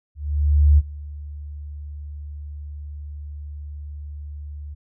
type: tone with ADSR envelope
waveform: sine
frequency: 73.42 Hz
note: D2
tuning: in tune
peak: -9 dBFS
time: 0.15-4.75 s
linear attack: 630 ms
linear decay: 36 ms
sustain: -22 dB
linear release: 19 ms
effects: none